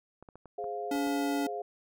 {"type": "clicks", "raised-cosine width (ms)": 1, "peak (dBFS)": -35, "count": 7, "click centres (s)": [0.226, 0.288, 0.356, 0.457, 0.642, 0.955, 1.071]}
{"type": "chord", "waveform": "sine", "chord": "F minor", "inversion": "first", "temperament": "equal", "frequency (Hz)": [415.3, 523.3, 698.5], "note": ["Ab4", "C5", "F5"], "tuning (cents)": [0, 0, 0], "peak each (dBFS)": [-37, -42, -36], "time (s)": [0.58, 1.62], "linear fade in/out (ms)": 5}
{"type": "tone", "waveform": "square", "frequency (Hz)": 284.5, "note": "C#4", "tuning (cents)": 45, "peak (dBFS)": -30, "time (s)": [0.91, 1.47], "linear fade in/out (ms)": 5}
{"effects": []}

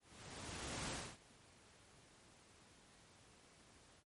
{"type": "noise with ADSR envelope", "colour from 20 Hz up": "pink", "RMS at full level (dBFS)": -43, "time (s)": [0, 4.04], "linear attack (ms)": 910, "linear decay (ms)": 260, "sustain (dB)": -22, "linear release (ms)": 64, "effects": ["high-pass 60 Hz 12 dB/octave", "MP3 48 kbps"]}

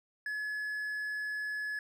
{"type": "tone", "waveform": "triangle", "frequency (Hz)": 1703, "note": "G#6", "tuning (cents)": 43, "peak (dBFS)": -32, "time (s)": [0.26, 1.79], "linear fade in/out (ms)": 2, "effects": []}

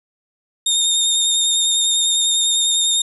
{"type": "tone with vibrato", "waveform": "25% pulse", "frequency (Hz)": 3672, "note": "A#7", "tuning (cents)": -27, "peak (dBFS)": -10, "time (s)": [0.66, 3.02], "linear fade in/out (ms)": 5, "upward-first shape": "sine", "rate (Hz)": 10, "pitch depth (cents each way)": 18, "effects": []}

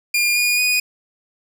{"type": "tone with pitch steps", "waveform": "sawtooth", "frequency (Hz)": [2411, 2443, 2476], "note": ["D7", "D#7", "D#7"], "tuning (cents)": [45, -32, -9], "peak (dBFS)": -12, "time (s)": [0.14, 0.8], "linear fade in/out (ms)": 5, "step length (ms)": 220, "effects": []}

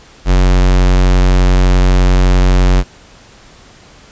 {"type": "tone", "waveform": "square", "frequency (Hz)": 45.84, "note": "F#1", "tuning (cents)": -15, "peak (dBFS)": -7, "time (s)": [0.25, 2.84], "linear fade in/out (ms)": 50, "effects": ["pink hiss -41 dBFS RMS until 4.11 s", "resampled to 16000 Hz"]}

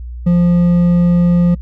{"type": "tone with hard clipping", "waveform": "triangle", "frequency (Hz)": 174.61, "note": "F3", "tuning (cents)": 0, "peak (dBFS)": -9, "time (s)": [0.26, 1.55], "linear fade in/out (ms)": 10, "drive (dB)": 7, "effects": ["noise-tail reverb RT60 0.1 s tail -25 dB re dry", "added 60 Hz sine -24 dBFS peak until 1.61 s"]}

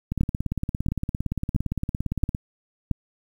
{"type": "two click trains", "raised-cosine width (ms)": 5, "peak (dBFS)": [-13, -9], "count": [40, 5], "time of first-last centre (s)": [[0.12, 2.349], [0.21, 2.913]], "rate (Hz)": [17.5, 1.48], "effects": ["8-bit"]}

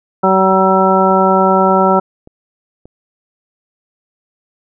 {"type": "harmonic tone", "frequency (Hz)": 190, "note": "F#3", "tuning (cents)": 46, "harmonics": [1, 2, 3, 4, 5, 7], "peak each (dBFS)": [-15, -15, -15, -15, -15, -15], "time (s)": [0.23, 2], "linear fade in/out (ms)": 10}
{"type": "click train", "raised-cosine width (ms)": 2, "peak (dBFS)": -24, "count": 5, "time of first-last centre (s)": [0.53, 2.856], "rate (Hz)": 1.72}
{"effects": []}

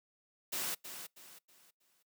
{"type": "noise with echo", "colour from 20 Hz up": "white", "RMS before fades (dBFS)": -37, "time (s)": [0.52, 0.75], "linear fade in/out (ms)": 10, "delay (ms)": 320, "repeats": 4, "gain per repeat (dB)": -9, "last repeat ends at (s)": 2.03, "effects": ["noise-tail reverb RT60 0.2 s tail -25 dB re dry", "high-pass 150 Hz 12 dB/octave"]}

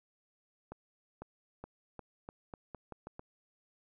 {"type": "accelerating click train", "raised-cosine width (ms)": 1, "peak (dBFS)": -30, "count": 10, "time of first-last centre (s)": [0.72, 3.194], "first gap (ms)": 500, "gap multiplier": 0.84, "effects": []}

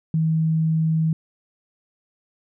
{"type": "tone", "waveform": "sine", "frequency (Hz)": 160, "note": "D#3", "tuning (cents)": 49, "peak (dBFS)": -17, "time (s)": [0.14, 1.13], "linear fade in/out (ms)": 2, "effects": []}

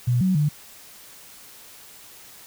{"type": "tone with pitch steps", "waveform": "sine", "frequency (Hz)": [122.5, 186.7, 148.8], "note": ["B2", "F#3", "D3"], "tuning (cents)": [-14, 16, 23], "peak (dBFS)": -17, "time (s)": [0.07, 0.49], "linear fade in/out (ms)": 10, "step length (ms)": 140, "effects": ["white hiss -46 dBFS RMS until 2.46 s"]}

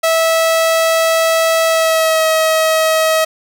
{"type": "tone with pitch glide", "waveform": "sawtooth", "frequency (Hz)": [652, 637.8], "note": ["E5", "D#5"], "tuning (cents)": [-19, 43], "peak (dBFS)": -7, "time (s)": [0.03, 3.25], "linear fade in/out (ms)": 10, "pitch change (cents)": -38, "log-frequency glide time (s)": [1.66, 2.26], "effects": []}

